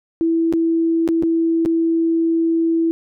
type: tone with dropouts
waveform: sine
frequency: 329.6 Hz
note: E4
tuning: in tune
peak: -14 dBFS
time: 0.21-2.91 s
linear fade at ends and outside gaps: 0 ms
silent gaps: 0.526-0.536 / 1.077-1.088 / 1.225-1.234 / 1.651-1.659 s
effects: none